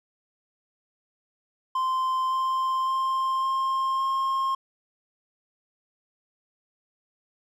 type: tone with pitch steps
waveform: triangle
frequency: 1040 / 1047.2 / 1054.5 / 1061.9 / 1069.2 Hz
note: C6 / C6 / C6 / C6 / C6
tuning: -11 / +1 / +13 / +25 / +37 cents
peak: -21 dBFS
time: 1.75-4.55 s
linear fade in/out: 5 ms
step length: 560 ms
effects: none